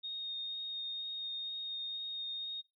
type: tone with vibrato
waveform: sine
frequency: 3704 Hz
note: A#7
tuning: 12 cents flat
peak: -37 dBFS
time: 0.03-2.62 s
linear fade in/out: 20 ms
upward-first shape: sine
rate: 2.1 Hz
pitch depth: 9 cents each way
effects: noise-tail reverb RT60 0.2 s tail -22 dB re dry